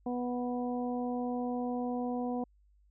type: harmonic tone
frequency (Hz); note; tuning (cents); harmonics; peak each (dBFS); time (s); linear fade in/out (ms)
245.9; B3; -7; 1 / 2 / 3 / 4; -33 / -38 / -39 / -47; 0.06-2.44; 5
effects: added 50 Hz sine -62 dBFS peak until 2.9 s